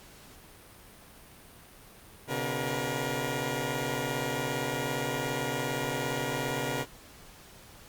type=tone cluster; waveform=10% pulse; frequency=126 / 143.4 / 476.3 Hz; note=B2 / D3 / A#4; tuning=+35 / -41 / +37 cents; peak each=-26 dBFS; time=2.27-6.86 s; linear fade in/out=50 ms; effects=pink hiss -52 dBFS RMS until 7.88 s + Opus 48 kbps